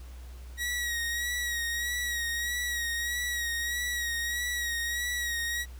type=tone with vibrato; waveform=sawtooth; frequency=1904 Hz; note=A#6; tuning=36 cents sharp; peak=-26 dBFS; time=0.57-5.66 s; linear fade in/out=50 ms; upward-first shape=sine; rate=1.6 Hz; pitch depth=38 cents each way; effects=added 62 Hz sine -41 dBFS peak until 5.79 s + pink hiss -56 dBFS RMS until 5.79 s